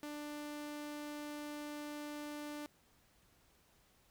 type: tone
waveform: sawtooth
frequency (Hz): 295.7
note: D4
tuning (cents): +12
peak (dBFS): -39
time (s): 0.03-2.66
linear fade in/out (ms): 0
effects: pink hiss -70 dBFS RMS until 4.1 s